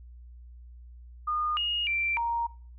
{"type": "tone with pitch steps", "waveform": "sine", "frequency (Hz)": [1221, 2864, 2351, 935], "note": ["D#6", "F7", "D7", "A#5"], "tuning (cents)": [-33, 43, 1, 5], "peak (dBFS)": -26, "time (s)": [1.27, 2.47], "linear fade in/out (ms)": 10, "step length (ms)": 300, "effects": ["noise-tail reverb RT60 0.5 s tail -22 dB re dry", "added 60 Hz sine -45 dBFS peak until 2.78 s"]}